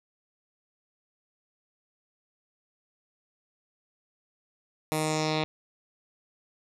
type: tone with low-pass filter sweep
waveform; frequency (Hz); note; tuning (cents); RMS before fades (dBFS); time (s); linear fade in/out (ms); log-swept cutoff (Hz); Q
10% pulse; 155.56; D#3; 0; -28; 4.92-5.44; 0; 12000 to 3400; 2.6
effects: none